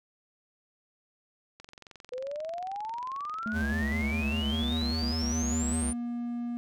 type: click train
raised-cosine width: 0.2 ms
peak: -30 dBFS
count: 83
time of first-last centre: 1.6-5.261 s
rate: 22.4 Hz
type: exponential sweep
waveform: sine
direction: up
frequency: 491.6 to 9370 Hz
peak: -33 dBFS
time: 2.12-5.93 s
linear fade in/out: 5 ms
type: tone with pitch glide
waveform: triangle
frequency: 219 to 238.8 Hz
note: A3 to A#3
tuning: -8 to +42 cents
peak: -29 dBFS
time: 3.46-6.57 s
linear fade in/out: 0 ms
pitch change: +150 cents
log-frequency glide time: 4.51-4.66 s
type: tone with vibrato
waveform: square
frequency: 74.7 Hz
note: D2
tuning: 30 cents sharp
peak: -31 dBFS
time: 3.52-5.94 s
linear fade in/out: 50 ms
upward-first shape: square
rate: 5 Hz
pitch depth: 130 cents each way
effects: none